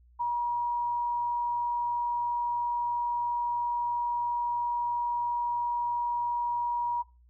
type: tone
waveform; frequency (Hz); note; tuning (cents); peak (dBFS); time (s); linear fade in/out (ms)
sine; 957; A#5; +45; -26; 0.19-7.03; 20
effects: noise-tail reverb RT60 0.3 s tail -21 dB re dry + added 60 Hz sine -56 dBFS peak until 7.29 s